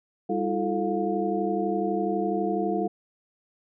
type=tone cluster; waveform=sine; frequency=198.3 / 321.4 / 353.4 / 437.6 / 711 Hz; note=G3 / E4 / F4 / A4 / F5; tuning=+20 / -44 / +21 / -9 / +31 cents; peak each=-30 dBFS; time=0.29-2.88 s; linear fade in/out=10 ms; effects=none